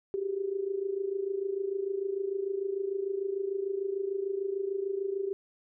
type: tone with amplitude modulation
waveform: sine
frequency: 392 Hz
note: G4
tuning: in tune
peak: -26 dBFS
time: 0.14-5.33 s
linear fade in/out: 0 ms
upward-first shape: sine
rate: 26.7 Hz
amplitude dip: 75%
effects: none